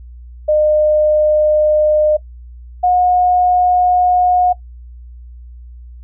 sine tone pair in turn, 608 / 723 Hz, D#5 / F#5, -40 / -40 cents, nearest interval minor third, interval 300 cents, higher second, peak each -9 dBFS, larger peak neither, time 0.48-2.17 / 2.83-4.53 s, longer second, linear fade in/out 10 ms, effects noise-tail reverb RT60 0.1 s tail -18 dB re dry + added 60 Hz sine -32 dBFS peak until 6.03 s

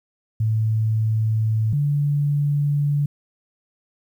sine tone pair in turn, 110 / 144.73 Hz, A2 / D3, 0 / -25 cents, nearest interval perfect fourth, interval 475 cents, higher second, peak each -17 dBFS, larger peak neither, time 0.4-1.73 / 1.73-3.06 s, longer neither, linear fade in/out 5 ms, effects 9-bit

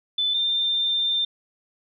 sine tone pair in turn, 3510 / 3592 Hz, A7 / A7, -5 / +35 cents, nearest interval unison, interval 40 cents, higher second, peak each -20 dBFS, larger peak neither, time 0.18-0.34 / 0.34-1.25 s, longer second, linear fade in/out 5 ms, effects none

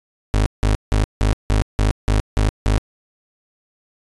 30% pulse tone bursts, 52 Hz, G#1, 3 cents sharp, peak -11 dBFS, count 9, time 0.34-2.78 s, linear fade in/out 0 ms, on 120 ms, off 170 ms, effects resampled to 24000 Hz

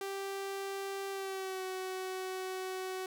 sawtooth tone with pitch glide, 392 to 374.5 Hz, G4 to F#4, 0 to +21 cents, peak -33 dBFS, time 0.01-3.06 s, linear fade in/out 2 ms, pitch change -79 cents, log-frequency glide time 1.1-1.64 s, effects none

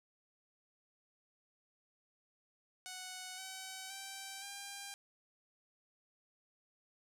5% pulse tone with pitch steps, 740 / 759 / 778.6 / 798.6 Hz, F#5 / F#5 / G5 / G5, 0 / +44 / -12 / +32 cents, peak -33 dBFS, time 2.86-4.94 s, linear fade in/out 0 ms, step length 520 ms, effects none

